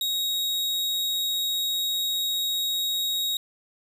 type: tone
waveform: 40% pulse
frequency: 3781 Hz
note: A#7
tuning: 24 cents sharp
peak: -23 dBFS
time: 0.01-3.37 s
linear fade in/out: 2 ms
effects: none